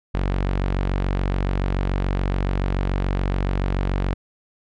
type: tone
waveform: sawtooth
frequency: 47 Hz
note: F#1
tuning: 28 cents sharp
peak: -16 dBFS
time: 0.14-4.14 s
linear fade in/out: 10 ms
effects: low-pass 3000 Hz 12 dB/octave